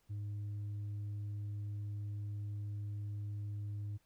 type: tone with tanh clipping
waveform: sine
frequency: 103.1 Hz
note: G#2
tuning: 12 cents flat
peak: -39 dBFS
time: 0.09-3.98 s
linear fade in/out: 20 ms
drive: 2 dB
effects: pink hiss -75 dBFS RMS until 4.05 s